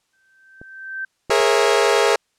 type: tone with exponential growth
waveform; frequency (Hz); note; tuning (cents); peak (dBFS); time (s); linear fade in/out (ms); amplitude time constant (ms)
sine; 1555; G6; -14; -23; 0.13-1.05; 5; 200
type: clicks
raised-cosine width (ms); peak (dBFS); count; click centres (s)
2; -26 / -18 / -28; 3; 0.615 / 1.297 / 1.403
type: chord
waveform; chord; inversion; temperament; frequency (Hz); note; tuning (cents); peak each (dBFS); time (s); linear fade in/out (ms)
sawtooth; A# half-diminished seventh; third; equal with one note detuned; 415.3 / 466.2 / 544.5 / 659.3; G#4 / A#4 / C#5 / E5; 0 / 0 / -31 / 0; -14 / -15 / -17 / -19; 1.3-2.16; 5
effects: white hiss -68 dBFS RMS until 2.38 s + low-pass 8000 Hz 12 dB/octave